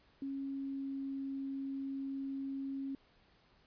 sine tone with pitch glide, 273.8 to 272.1 Hz, C#4 to C#4, -21 to -32 cents, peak -37 dBFS, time 0.22-2.95 s, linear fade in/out 2 ms, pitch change -11 cents, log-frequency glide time 0.38-1.2 s, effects pink hiss -68 dBFS RMS until 3.66 s + resampled to 11025 Hz

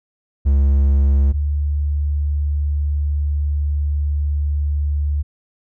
triangle / sine tone pair in turn, 69.3 / 73.03 Hz, C#2 / D2, 0 / -9 cents, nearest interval minor second, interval 91 cents, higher second, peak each -9 / -16 dBFS, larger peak first, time 0.45-1.33 / 1.33-5.23 s, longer second, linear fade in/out 20 ms, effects none

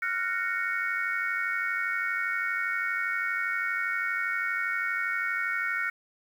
sine chord, Gb major seventh, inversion third, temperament just, 1387.5 / 1480 / 1850 / 2220 Hz, F6 / Gb6 / Bb6 / Db7, -12 / 0 / -14 / +2 cents, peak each -32 dBFS, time 0.02-5.9 s, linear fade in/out 5 ms, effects tanh soft clip ceiling -16 dBFS + 9-bit

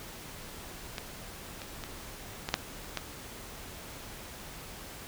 clicks, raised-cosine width 0.2 ms, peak -17 / -23 / -21 / -16 / -7 / -30 / -14 dBFS, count 7, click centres 0.982 / 1.618 / 1.838 / 2.489 / 2.541 / 2.845 / 2.973 s, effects pink hiss -45 dBFS RMS until 5.07 s

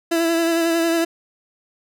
30% pulse tone with vibrato, 332.7 Hz, E4, 16 cents sharp, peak -14 dBFS, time 0.11-1.05 s, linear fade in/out 10 ms, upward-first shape sine, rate 11 Hz, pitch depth 25 cents each way, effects none

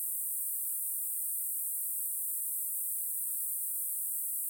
white band-pass noise, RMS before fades -35 dBFS, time 0-4.49 s, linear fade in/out 0 ms, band 8200 to 16000 Hz, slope 96 dB/octave, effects none

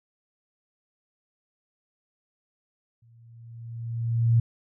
sine tone with exponential growth, 116 Hz, A#2, 8 cents flat, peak -15 dBFS, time 3.02-4.4 s, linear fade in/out 5 ms, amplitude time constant 300 ms, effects none

